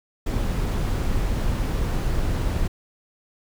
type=noise; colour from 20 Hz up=brown; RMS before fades=-23 dBFS; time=0.26-2.68 s; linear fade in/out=10 ms; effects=none